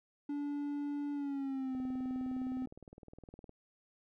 triangle tone with pitch glide, 288.6 to 257.1 Hz, D4 to C4, -30 to -30 cents, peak -33 dBFS, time 0.29-2.66 s, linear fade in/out 5 ms, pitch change -200 cents, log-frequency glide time 1.13-1.78 s
click train, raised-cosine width 2 ms, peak -38 dBFS, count 35, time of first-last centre 1.75-3.494 s, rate 19.5 Hz
effects none

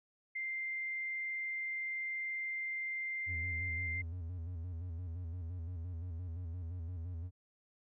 sine tone, 2093 Hz, C7, in tune, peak -36 dBFS, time 0.35-4.02 s, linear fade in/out 10 ms
triangle tone with vibrato, 86 Hz, F2, 26 cents flat, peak -37 dBFS, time 3.26-7.31 s, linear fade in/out 50 ms, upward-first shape square, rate 5.8 Hz, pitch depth 81 cents each way
effects none

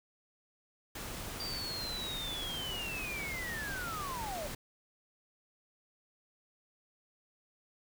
pink noise, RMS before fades -42 dBFS, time 0.95-4.55 s, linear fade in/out 5 ms
sine linear sweep, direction down, 4739 to 567 Hz, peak -38 dBFS, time 1.4-4.47 s, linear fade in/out 2 ms
effects none

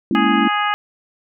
sine chord, A# half-diminished seventh, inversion third, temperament equal, 207.7 / 233.1 / 277.2 / 329.6 Hz, G#3 / A#3 / C#4 / E4, 0 / 0 / 0 / 0 cents, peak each -20 dBFS, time 0.11-0.48 s, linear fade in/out 2 ms
harmonic tone, 415.3 Hz, G#4, in tune, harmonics 2 / 3 / 4 / 5 / 6 / 7, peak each -21 / -20 / -24 / -27 / -30 / -27 dBFS, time 0.15-0.74 s, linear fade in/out 0 ms
effects none

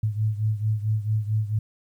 sine beating tone pair, 106.7 / 111.2 Hz, G#2 / A2, +47 / +19 cents, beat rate 4.5 Hz, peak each -23 / -27 dBFS, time 0.03-1.59 s, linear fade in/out 5 ms, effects 10-bit

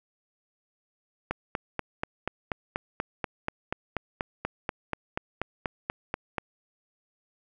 click train, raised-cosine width 0.5 ms, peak -13 dBFS, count 22, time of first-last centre 1.31-6.382 s, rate 4.14 Hz, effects none

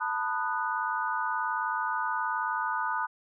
sine chord, B dominant seventh, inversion third, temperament just, 889 / 987.8 / 1234.7 / 1481.6 Hz, A5 / B5 / D#6 / F#6, +18 / 0 / -14 / +2 cents, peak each -33 dBFS, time 0-3.07 s, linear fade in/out 20 ms, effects none

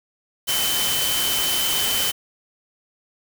sine tone in noise, 3058 Hz, G7, 44 cents flat, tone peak -24 dBFS, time 0.47-2.12 s, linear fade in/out 20 ms, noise white, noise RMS -23 dBFS, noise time 0.47-2.12 s, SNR -4 dB, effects none

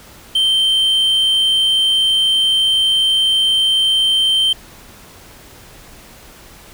triangle tone, 3122 Hz, G7, 8 cents flat, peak -10 dBFS, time 0.35-4.53 s, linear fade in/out 5 ms, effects pink hiss -41 dBFS RMS until 6.73 s

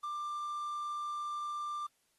triangle tone with quantisation, 1187 Hz, D6, 18 cents sharp, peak -34 dBFS, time 0.03-1.87 s, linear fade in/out 10 ms, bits 10, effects white hiss -75 dBFS RMS until 2.18 s + AAC 32 kbps

